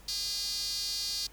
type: tone with high-pass filter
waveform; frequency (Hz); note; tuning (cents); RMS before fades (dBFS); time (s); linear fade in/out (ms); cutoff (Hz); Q
sawtooth; 406.6; G#4; -37; -34; 0.08-1.27; 5; 4600; 5.8
effects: added 50 Hz sine -53 dBFS peak until 1.32 s + pink hiss -57 dBFS RMS until 1.32 s